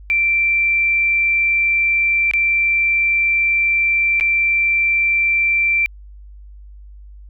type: tone with dropouts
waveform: sine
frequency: 2349 Hz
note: D7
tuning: in tune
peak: -13 dBFS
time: 0.1-5.86 s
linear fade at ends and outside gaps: 0 ms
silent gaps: 2.312-2.336 / 4.199-4.209 s
effects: added 50 Hz sine -36 dBFS peak until 7.29 s